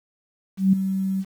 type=tone with ADSR envelope; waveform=sine; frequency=191.7 Hz; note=G3; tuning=38 cents flat; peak=-11 dBFS; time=0.57-1.25 s; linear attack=160 ms; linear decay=6 ms; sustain=-10 dB; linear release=53 ms; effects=8-bit